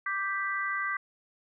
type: chord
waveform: sine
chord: G major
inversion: second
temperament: equal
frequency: 1174.7 / 1568 / 1975.5 Hz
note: D6 / G6 / B6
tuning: 0 / 0 / 0 cents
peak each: -33 dBFS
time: 0.06-0.97 s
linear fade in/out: 5 ms
effects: none